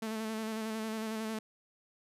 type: tone with vibrato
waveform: sawtooth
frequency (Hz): 220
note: A3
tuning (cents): 0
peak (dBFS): -31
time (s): 0.02-1.39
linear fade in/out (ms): 5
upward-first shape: square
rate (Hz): 11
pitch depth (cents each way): 23
effects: resampled to 32000 Hz